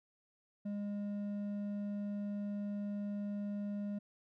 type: tone with hard clipping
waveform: sine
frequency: 204.2 Hz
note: G#3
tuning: 29 cents flat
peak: -38 dBFS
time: 0.65-3.99 s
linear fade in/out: 10 ms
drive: 5 dB
effects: none